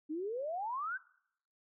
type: exponential sweep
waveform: sine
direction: up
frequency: 293.7 to 1598 Hz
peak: -35 dBFS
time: 0.09-0.98 s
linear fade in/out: 20 ms
effects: noise-tail reverb RT60 0.7 s tail -21 dB re dry